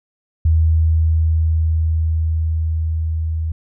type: tone with level ramp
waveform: sine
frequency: 80.2 Hz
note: E2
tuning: 47 cents flat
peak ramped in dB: -10 to -18 dBFS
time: 0.45-3.52 s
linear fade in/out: 5 ms
effects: none